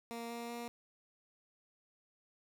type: tone with pitch steps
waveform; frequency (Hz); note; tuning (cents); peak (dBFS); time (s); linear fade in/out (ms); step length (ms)
15% pulse; 233.1 / 235 / 236.9; A#3 / A#3 / A#3; 0 / +14 / +28; -35; 0.11-0.68; 0; 190
effects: none